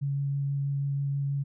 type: tone with vibrato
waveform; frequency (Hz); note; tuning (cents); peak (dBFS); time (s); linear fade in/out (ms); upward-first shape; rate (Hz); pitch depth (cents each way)
sine; 140; C#3; +18; -26; 0.01-1.44; 20; sine; 6.2; 8
effects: none

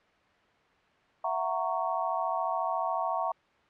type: chord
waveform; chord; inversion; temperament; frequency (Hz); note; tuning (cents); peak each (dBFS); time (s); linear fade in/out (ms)
sine; F# dominant seventh; third; just; 666 / 740 / 925 / 1110; E5 / F#5 / A#5 / C#6; +18 / 0 / -14 / +2; -33; 1.24-3.32; 5
effects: white hiss -63 dBFS RMS until 3.69 s + low-pass 2000 Hz 12 dB/octave

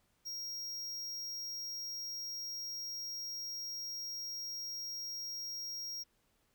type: tone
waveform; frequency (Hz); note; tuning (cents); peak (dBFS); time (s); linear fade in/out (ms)
square; 5600; F8; +4; -40; 0.25-6.04; 20
effects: pink hiss -75 dBFS RMS until 6.54 s

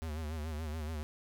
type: tone with vibrato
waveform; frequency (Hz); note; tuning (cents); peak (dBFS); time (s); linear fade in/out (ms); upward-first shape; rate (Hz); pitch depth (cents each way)
square; 77.78; D#2; 0; -37; 0.02-1.03; 0; sine; 7; 85
effects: none

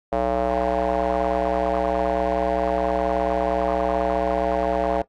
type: tone with band-pass filter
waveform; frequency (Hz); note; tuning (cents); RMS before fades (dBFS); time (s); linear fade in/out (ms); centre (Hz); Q
square; 62.2; B1; +13; -22; 0.12-5.02; 5; 630; 3.1
effects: noise-tail reverb RT60 0.1 s tail -18 dB re dry + AAC 32 kbps

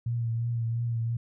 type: tone with vibrato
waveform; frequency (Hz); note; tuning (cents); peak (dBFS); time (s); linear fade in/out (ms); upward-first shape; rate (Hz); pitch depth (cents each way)
sine; 116.54; A#2; 0; -26; 0.06-1.17; 5; triangle; 2.9; 39
effects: none

